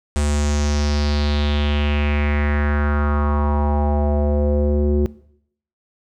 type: tone with low-pass filter sweep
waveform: square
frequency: 73.42 Hz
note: D2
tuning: in tune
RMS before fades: -18 dBFS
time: 0.16-5.06 s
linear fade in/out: 0 ms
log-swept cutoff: 8500 to 370 Hz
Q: 3.7
effects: noise-tail reverb RT60 0.7 s tail -20 dB re dry